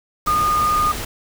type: tone in noise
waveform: sine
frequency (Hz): 1222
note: D#6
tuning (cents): -32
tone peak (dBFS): -15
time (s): 0.27-0.92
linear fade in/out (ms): 5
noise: pink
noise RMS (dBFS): -27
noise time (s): 0.26-1.05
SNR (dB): +9
effects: none